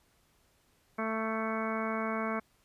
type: harmonic tone with a mistuned harmonic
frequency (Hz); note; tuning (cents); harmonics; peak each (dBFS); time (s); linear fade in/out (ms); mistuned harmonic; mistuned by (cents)
221.6; A3; +13; 1 / 2 / 3 / 4 / 5 / 6 / 7 / 8 / 9 / 10; -35 / -39 / -38 / -44 / -38 / -40 / -43 / -50 / -50 / -42; 0.98-2.4; 10; 8; -26
effects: pink hiss -69 dBFS RMS until 2.64 s + resampled to 32000 Hz